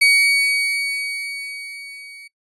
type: tone with level ramp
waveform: 35% pulse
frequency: 2251 Hz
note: C#7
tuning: 26 cents sharp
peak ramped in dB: -8 to -36 dBFS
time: 0.01-2.28 s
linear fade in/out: 10 ms
effects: noise-tail reverb RT60 0.1 s tail -22 dB re dry + resampled to 24000 Hz